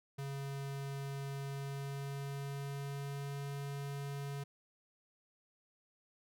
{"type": "tone with pitch glide", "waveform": "square", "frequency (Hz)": [138.59, 140.61], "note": ["C#3", "C#3"], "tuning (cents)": [0, 25], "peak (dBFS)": -40, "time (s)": [0.18, 4.44], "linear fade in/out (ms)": 10, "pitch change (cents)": 25, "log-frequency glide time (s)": [1.44, 3.35], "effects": []}